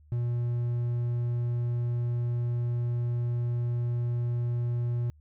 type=tone; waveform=triangle; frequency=120 Hz; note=B2; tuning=49 cents flat; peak=-24 dBFS; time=0.12-5.1 s; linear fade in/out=0 ms; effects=added 75 Hz sine -54 dBFS peak until 5.2 s